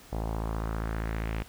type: tone with low-pass filter sweep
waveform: sawtooth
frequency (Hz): 55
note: A1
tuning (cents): 0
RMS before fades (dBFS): -32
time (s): 0.12-1.43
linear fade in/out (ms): 10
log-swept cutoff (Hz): 770 to 2600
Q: 2.1
effects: pink hiss -52 dBFS RMS until 1.48 s